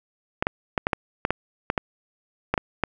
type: clicks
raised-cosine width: 0.5 ms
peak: -6 dBFS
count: 12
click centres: 0.425 / 0.469 / 0.778 / 0.869 / 0.932 / 1.251 / 1.306 / 1.701 / 1.778 / 2.54 / 2.578 / 2.837 s
effects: none